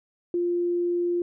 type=tone; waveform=sine; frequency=349.2 Hz; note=F4; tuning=in tune; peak=-22 dBFS; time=0.34-1.22 s; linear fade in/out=2 ms; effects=none